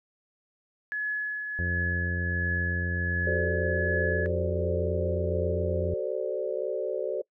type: tone with tremolo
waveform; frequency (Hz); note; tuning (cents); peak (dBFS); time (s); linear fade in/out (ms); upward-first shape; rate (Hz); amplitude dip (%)
sine; 1700; G#6; +40; -26; 0.92-4.26; 0; triangle; 1.4; 45
type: harmonic tone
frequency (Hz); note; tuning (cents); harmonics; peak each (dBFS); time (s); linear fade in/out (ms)
87.7; F2; +8; 1 / 2 / 3 / 4 / 5 / 6 / 7; -29 / -35 / -45 / -42 / -45 / -45 / -52; 1.59-5.94; 0
type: chord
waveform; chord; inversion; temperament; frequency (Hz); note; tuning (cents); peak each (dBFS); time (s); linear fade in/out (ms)
sine; D dominant seventh; first; equal with one note detuned; 378.4 / 440 / 523.3 / 587.3; F#4 / A4 / C5 / D5; +39 / 0 / 0 / 0; -33; 3.26-7.22; 10
effects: noise-tail reverb RT60 0.1 s tail -23 dB re dry